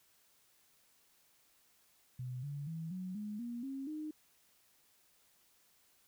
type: tone with pitch steps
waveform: sine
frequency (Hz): 126.1 / 143.19 / 162.59 / 184.62 / 209.6 / 238 / 270.3 / 306.9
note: B2 / D3 / E3 / F#3 / G#3 / A#3 / C#4 / D#4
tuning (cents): +36 / -43 / -24 / -4 / +16 / +36 / -44 / -24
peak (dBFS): -39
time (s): 2.19-4.11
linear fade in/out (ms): 5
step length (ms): 240
effects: white hiss -70 dBFS RMS until 6.07 s